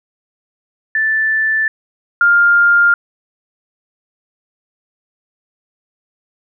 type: tone pair in turn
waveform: sine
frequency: 1760 / 1403.4 Hz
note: A6 / F6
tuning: 0 / +8 cents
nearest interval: major third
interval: 392 cents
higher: first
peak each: -12 / -7 dBFS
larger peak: second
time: 0.95-1.68 / 2.21-2.94 s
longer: neither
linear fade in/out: 2 ms
effects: none